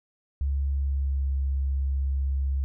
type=tone with pitch glide; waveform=sine; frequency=69.3 to 67.99 Hz; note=C#2 to C#2; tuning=0 to -33 cents; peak=-23 dBFS; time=0.41-2.64 s; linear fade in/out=0 ms; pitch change=-33 cents; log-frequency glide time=0.7-1.31 s; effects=none